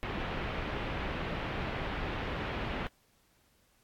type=low-pass noise; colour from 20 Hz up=pink; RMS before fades=-36 dBFS; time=0.03-2.87 s; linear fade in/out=0 ms; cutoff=3000 Hz; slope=24 dB/octave; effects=pink hiss -69 dBFS RMS until 3.83 s + AAC 64 kbps